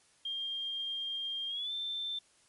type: tone with pitch glide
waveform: sine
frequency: 3205 to 3556 Hz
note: G7 to A7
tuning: +38 to +18 cents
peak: -34 dBFS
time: 0.25-2.19 s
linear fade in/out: 5 ms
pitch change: +180 cents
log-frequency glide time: 1.48-1.72 s
effects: white hiss -66 dBFS RMS until 2.48 s + MP3 48 kbps